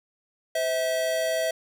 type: tone pair together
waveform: square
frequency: 516 / 648.8 Hz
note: C5 / E5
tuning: -24 / -28 cents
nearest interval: major third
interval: 396 cents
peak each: -32 / -25 dBFS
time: 0.55-1.51 s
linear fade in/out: 5 ms
effects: none